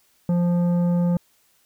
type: tone with tanh clipping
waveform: triangle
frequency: 174.61 Hz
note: F3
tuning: in tune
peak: -19 dBFS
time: 0.29-1.17 s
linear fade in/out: 2 ms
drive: 14 dB
effects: white hiss -62 dBFS RMS until 1.65 s